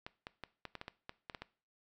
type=clicks; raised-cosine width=0.3 ms; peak=-27 dBFS; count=11; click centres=0.065 / 0.269 / 0.437 / 0.653 / 0.753 / 0.814 / 0.881 / 1.094 / 1.298 / 1.348 / 1.42 s; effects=noise-tail reverb RT60 0.4 s tail -19 dB re dry